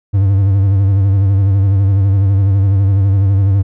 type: tone with vibrato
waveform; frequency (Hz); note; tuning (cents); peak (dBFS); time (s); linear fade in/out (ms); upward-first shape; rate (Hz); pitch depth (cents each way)
triangle; 98; G2; 0; -6; 0.13-3.63; 20; sine; 12; 57
effects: none